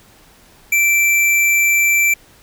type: tone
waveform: square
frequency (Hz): 2340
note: D7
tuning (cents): -7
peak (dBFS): -12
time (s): 0.72-2.14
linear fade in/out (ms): 5
effects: pink hiss -48 dBFS RMS until 2.42 s